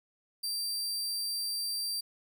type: tone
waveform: sawtooth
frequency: 4699 Hz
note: D8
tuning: in tune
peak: -29 dBFS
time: 0.43-2.01 s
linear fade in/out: 10 ms
effects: none